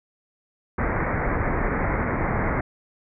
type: low-pass noise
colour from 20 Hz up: pink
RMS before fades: -24 dBFS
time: 0.78-2.61 s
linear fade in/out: 5 ms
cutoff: 2200 Hz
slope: 96 dB/octave
effects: none